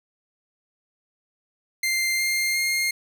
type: tone with pitch steps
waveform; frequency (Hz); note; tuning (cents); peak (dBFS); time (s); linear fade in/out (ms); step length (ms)
sawtooth; 2094 / 2110 / 2126; C7 / C7 / C7; +1 / +14 / +27; -18; 1.83-2.91; 5; 360
effects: none